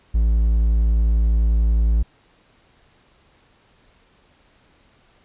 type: tone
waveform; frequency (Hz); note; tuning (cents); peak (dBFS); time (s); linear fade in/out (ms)
triangle; 55.6; A1; +19; -12; 0.14-2.03; 10
effects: pink hiss -57 dBFS RMS until 5.24 s + resampled to 8000 Hz